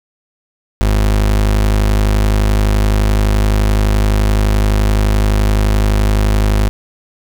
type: tone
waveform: 35% pulse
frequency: 51.7 Hz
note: G#1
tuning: 7 cents flat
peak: -8 dBFS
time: 0.81-6.69 s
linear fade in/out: 0 ms
effects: none